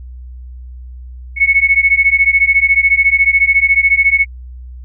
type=beating tone pair; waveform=sine; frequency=2199 / 2213 Hz; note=C#7 / C#7; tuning=-14 / -3 cents; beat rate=14 Hz; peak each=-11 dBFS; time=1.36-4.26 s; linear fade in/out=50 ms; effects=added 62 Hz sine -28 dBFS peak until 4.84 s